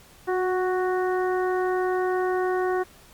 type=harmonic tone with a mistuned harmonic; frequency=370 Hz; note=F#4; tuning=in tune; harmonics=1 / 2 / 3 / 4 / 5; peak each=-23 / -29 / -33 / -35 / -37 dBFS; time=0.27-2.84 s; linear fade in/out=20 ms; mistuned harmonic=1; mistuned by=-18 cents; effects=pink hiss -52 dBFS RMS until 3.13 s + Opus 48 kbps